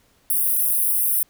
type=high-pass noise; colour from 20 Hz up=white; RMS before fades=-20 dBFS; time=0.3-1.23 s; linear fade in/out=2 ms; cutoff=9300 Hz; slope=96 dB/octave; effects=pink hiss -60 dBFS RMS until 1.29 s